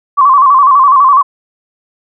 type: tone with vibrato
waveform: sine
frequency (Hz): 1094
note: C#6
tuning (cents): -23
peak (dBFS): -3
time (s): 0.17-1.23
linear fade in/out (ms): 20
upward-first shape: square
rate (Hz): 12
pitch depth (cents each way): 76
effects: none